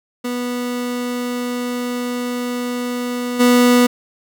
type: tone with level steps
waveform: 30% pulse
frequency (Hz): 245.3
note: B3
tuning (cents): -12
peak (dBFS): -18 / -7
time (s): 0.24-3.87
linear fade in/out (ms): 10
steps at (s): 3.39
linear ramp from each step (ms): 20
effects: none